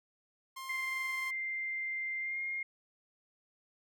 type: tone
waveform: sawtooth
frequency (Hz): 1058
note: C6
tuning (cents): +19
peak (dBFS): -38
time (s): 0.56-1.31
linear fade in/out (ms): 10
type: tone with pitch glide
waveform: sine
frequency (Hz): 2093 to 2130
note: C7 to C7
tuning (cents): 0 to +30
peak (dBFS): -34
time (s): 0.69-2.63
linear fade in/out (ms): 5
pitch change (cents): +30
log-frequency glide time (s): 2.21-2.39
effects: none